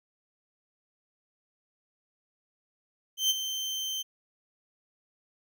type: tone with ADSR envelope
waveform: 30% pulse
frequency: 3111 Hz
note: G7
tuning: 14 cents flat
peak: -18 dBFS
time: 3.17-4.03 s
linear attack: 130 ms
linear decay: 28 ms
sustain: -10 dB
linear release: 19 ms
effects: none